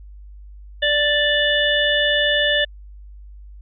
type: harmonic tone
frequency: 587.3 Hz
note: D5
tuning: in tune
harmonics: 1 / 3 / 5 / 6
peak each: -21 / -19 / -22 / -22 dBFS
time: 0.82-2.65 s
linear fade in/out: 10 ms
effects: added 50 Hz sine -37 dBFS peak until 3.61 s